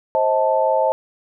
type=chord; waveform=sine; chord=A diminished; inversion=first; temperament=just; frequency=528 / 633.6 / 880 Hz; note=C5 / Eb5 / A5; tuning=+16 / +31 / 0 cents; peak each=-19 dBFS; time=0.15-0.92 s; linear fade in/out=0 ms; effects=none